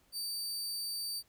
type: tone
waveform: sawtooth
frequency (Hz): 4622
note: D8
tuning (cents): -28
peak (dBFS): -33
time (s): 0.12-1.23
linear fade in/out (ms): 50
effects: pink hiss -69 dBFS RMS until 1.28 s

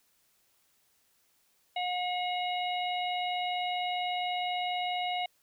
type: harmonic tone with a mistuned harmonic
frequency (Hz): 721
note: F#5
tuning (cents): -45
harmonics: 1 / 3 / 4 / 5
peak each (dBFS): -31 / -38 / -38 / -41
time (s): 1.76-5.26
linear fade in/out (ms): 5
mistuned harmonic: 5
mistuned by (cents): +95
effects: white hiss -70 dBFS RMS until 5.42 s

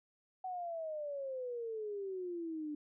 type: exponential sweep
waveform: sine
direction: down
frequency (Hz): 754 to 293.7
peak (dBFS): -38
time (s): 0.44-2.75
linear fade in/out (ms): 5
effects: none

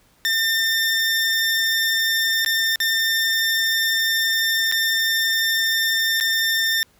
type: tone with dropouts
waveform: 20% pulse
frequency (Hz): 1803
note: A6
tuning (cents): +42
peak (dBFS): -13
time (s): 0.25-6.83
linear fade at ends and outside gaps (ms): 0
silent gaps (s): 2.448-2.461 / 2.758-2.802 / 4.715-4.723 / 6.201-6.209
effects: pink hiss -58 dBFS RMS until 6.99 s

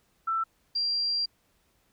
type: tone pair in turn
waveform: sine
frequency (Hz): 1332 / 4747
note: E6 / D8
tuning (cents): +18 / +18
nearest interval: octave + minor seventh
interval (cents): 2200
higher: second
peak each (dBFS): -25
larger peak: neither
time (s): 0.27-0.44 / 0.75-1.26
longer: second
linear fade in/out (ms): 10
effects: pink hiss -69 dBFS RMS until 1.92 s

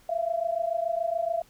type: tone pair together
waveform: sine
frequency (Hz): 659.3 / 686.3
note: E5 / F5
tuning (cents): 0 / -30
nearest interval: minor second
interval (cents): 70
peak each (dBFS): -28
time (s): 0.09-1.42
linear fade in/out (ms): 5
effects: pink hiss -59 dBFS RMS until 1.49 s

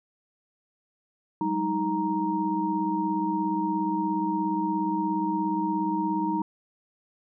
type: tone cluster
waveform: sine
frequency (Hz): 188.2 / 205.2 / 314.1 / 934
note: F#3 / G#3 / D#4 / A#5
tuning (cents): +30 / -21 / +16 / +3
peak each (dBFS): -33 / -34 / -27 / -28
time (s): 1.41-6.42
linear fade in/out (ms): 2
effects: none

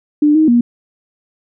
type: tone with pitch steps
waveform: sine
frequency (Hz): 297.4 / 313.3 / 238.8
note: D4 / D#4 / A#3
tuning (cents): +22 / +12 / +42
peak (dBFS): -7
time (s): 0.22-0.61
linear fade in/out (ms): 5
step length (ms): 130
effects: none

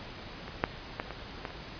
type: clicks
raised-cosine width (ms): 0.5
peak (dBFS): -26 / -9 / -16 / -22 / -19 / -29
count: 6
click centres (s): 0.48 / 0.639 / 0.999 / 1.107 / 1.452 / 1.505
effects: pink hiss -44 dBFS RMS until 1.79 s + resampled to 11025 Hz

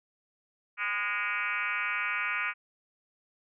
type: tone with frequency modulation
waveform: sine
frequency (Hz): 1864.7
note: A#6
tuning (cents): 0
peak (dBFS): -28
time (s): 0.77-2.54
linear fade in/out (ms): 50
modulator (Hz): 212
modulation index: 3.3
effects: none

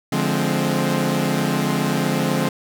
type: chord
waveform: sawtooth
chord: D half-diminished seventh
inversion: none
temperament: equal with one note detuned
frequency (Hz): 146.83 / 174.61 / 210.6 / 261.6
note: D3 / F3 / Ab3 / C4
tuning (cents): 0 / 0 / +24 / 0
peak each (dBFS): -20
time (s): 0.12-2.49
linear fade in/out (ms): 5
effects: none

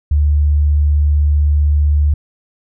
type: tone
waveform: sine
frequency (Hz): 73.7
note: D2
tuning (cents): +7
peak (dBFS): -9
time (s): 0.11-2.14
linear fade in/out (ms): 5
effects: none

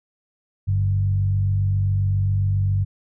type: tone with frequency modulation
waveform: sine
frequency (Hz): 98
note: G2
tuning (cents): 0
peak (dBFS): -17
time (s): 0.67-2.85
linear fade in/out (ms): 20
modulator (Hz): 47.4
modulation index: 0.54
effects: none

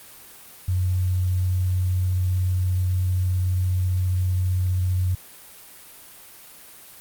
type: tone with quantisation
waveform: sine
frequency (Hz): 91.5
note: F#2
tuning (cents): -19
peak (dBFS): -19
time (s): 0.68-5.15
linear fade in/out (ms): 5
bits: 8
effects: white hiss -45 dBFS RMS until 7 s + Opus 32 kbps

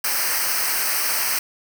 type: noise with comb filter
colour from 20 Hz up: white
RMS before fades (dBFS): -22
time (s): 0.04-1.39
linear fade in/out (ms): 5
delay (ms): 0.28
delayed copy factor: -0.85
effects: none

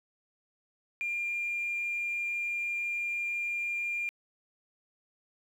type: tone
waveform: sine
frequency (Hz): 2398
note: D7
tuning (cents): +36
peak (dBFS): -29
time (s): 1.01-4.09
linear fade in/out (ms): 0
effects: tanh soft clip ceiling -26 dBFS + 10-bit

